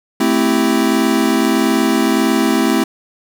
square chord, A minor seventh, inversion none, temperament equal, 220 / 261.6 / 329.6 / 392 Hz, A3 / C4 / E4 / G4, 0 / 0 / 0 / 0 cents, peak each -18 / -17 / -18 / -22 dBFS, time 0.2-2.84 s, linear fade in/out 5 ms, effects none

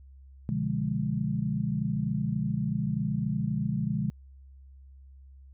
sine chord, B diminished seventh, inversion none, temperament equal, 123.47 / 146.83 / 174.61 / 207.7 Hz, B2 / D3 / F3 / Ab3, 0 / 0 / 0 / 0 cents, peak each -33 / -31 / -33 / -31 dBFS, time 0.49-4.1 s, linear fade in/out 0 ms, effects added 67 Hz sine -48 dBFS peak until 5.53 s

